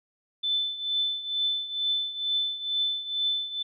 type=tone with tremolo; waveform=sine; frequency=3520 Hz; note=A7; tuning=in tune; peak=-22 dBFS; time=0.43-3.63 s; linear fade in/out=10 ms; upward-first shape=triangle; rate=2.2 Hz; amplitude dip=80%; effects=none